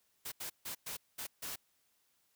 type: noise bursts at uneven times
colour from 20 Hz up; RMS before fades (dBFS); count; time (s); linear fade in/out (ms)
white; -42; 6; 0.25-0.32 / 0.4-0.5 / 0.65-0.75 / 0.86-0.97 / 1.18-1.27 / 1.42-1.56; 10
effects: white hiss -75 dBFS RMS until 2.35 s